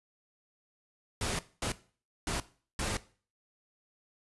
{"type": "noise bursts at uneven times", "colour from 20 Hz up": "pink", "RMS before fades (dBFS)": -33, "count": 4, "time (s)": [[1.21, 1.39], [1.62, 1.72], [2.27, 2.4], [2.79, 2.97]], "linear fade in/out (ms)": 2, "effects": ["noise-tail reverb RT60 0.4 s tail -17 dB re dry", "resampled to 24000 Hz"]}